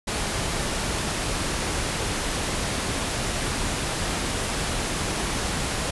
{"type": "low-pass noise", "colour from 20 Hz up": "pink", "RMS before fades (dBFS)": -27, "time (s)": [0.07, 5.91], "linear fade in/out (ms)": 10, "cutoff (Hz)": 11000, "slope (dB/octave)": 96, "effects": []}